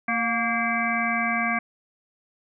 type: harmonic tone with a mistuned harmonic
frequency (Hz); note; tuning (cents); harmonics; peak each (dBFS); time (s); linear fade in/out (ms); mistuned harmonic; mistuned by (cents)
230.2; A#3; -22; 1 / 3 / 5 / 7 / 9 / 10; -29 / -29 / -29 / -29 / -29 / -29; 0.08-1.59; 5; 3; +46
effects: none